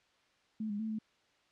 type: tone with pitch steps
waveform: sine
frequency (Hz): 217.5 / 205.3 / 220.5 / 217.5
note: A3 / G#3 / A3 / A3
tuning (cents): -20 / -20 / +4 / -20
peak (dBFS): -34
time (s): 0.6-0.988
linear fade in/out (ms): 5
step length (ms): 97
effects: white hiss -70 dBFS RMS until 1.51 s + low-pass 4000 Hz 12 dB/octave